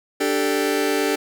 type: chord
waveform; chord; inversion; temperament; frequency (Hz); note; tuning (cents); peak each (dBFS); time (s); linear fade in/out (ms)
sawtooth; D suspended fourth; none; just; 293.7 / 391.6 / 440.5; D4 / G4 / A4; 0 / -2 / +2; -19; 0.2-1.16; 10
effects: none